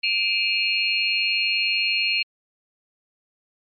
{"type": "tone cluster", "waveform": "sine", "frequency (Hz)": [2371, 2560, 2820, 4271], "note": ["D7", "D#7", "F7", "C8"], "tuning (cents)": [16, 49, 16, 35], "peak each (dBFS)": -25, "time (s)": [0.03, 2.23], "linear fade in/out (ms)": 10, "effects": ["MP3 32 kbps"]}